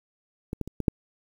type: clicks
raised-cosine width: 3 ms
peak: -18 / -16 / -24 / -16 / -7 dBFS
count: 5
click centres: 0.531 / 0.613 / 0.676 / 0.803 / 0.882 s
effects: 8-bit